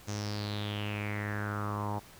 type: tone with low-pass filter sweep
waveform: sawtooth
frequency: 103.83 Hz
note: G#2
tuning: in tune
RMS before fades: -35 dBFS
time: 0.07-2 s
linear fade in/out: 20 ms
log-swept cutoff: 6400 to 860 Hz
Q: 5.9
effects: pink hiss -54 dBFS RMS until 2.19 s